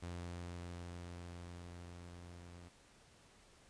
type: tone with level ramp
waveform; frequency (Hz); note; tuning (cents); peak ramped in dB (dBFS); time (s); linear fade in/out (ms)
sawtooth; 87.31; F2; 0; -39 to -49; 0.02-2.69; 10
effects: pink hiss -65 dBFS RMS until 3.69 s + resampled to 22050 Hz